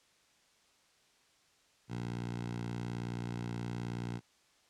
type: tone with high-pass filter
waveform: 10% pulse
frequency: 58.9 Hz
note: A#1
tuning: 19 cents sharp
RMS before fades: -39 dBFS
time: 1.88-4.21 s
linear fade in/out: 50 ms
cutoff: 120 Hz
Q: 2.2
effects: white hiss -68 dBFS RMS until 4.69 s + low-pass 7000 Hz 12 dB/octave